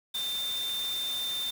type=tone in noise; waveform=sine; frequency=3591 Hz; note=A7; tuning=35 cents sharp; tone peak=-30 dBFS; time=0.14-1.51 s; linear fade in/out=10 ms; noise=white; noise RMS=-40 dBFS; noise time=0.14-1.51 s; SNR=+7 dB; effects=none